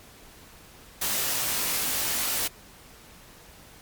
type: noise with comb filter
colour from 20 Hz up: white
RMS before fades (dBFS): -27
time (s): 1.01-2.48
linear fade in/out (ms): 10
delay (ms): 19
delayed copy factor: +0.65
effects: pink hiss -50 dBFS RMS until 3.81 s + MP3 96 kbps